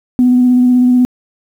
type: tone with vibrato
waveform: sine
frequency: 248.9 Hz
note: B3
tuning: 14 cents sharp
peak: -5 dBFS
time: 0.19-1.05 s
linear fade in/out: 0 ms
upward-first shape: square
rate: 16 Hz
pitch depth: 13 cents each way
effects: tanh soft clip ceiling -1 dBFS + 7-bit